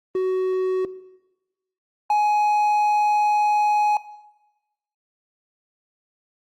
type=tone pair in turn; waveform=triangle; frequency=373.2 / 837.8 Hz; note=F#4 / G#5; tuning=+15 / +15 cents; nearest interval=octave + major second; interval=1400 cents; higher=second; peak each=-17 / -14 dBFS; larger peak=second; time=0.15-0.85 / 2.1-3.97 s; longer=second; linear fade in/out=2 ms; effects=noise-tail reverb RT60 1.0 s tail -17 dB re dry + Opus 24 kbps